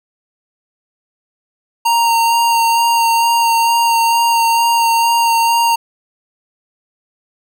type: tone with vibrato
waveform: square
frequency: 926 Hz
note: A#5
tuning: 12 cents flat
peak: -11 dBFS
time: 1.85-5.76 s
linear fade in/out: 10 ms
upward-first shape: sine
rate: 2.2 Hz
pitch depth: 14 cents each way
effects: none